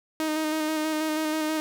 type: tone with vibrato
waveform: sawtooth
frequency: 311.1 Hz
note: D#4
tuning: in tune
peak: -21 dBFS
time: 0.2-1.6 s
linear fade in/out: 0 ms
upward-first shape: square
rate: 6.2 Hz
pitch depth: 19 cents each way
effects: none